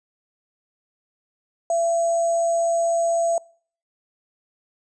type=tone with sample-and-hold; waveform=sine; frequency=674 Hz; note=E5; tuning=38 cents sharp; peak=-18 dBFS; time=1.7-3.38 s; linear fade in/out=2 ms; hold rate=7350 Hz; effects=noise-tail reverb RT60 0.5 s tail -24 dB re dry + resampled to 22050 Hz